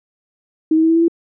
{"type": "tone with pitch steps", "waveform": "sine", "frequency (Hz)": [315.9, 319.9, 324, 328.2, 332.4, 336.6], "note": ["D#4", "D#4", "E4", "E4", "E4", "E4"], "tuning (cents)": [26, 48, -30, -8, 15, 36], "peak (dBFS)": -10, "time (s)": [0.71, 1.082], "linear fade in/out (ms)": 5, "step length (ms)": 62, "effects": []}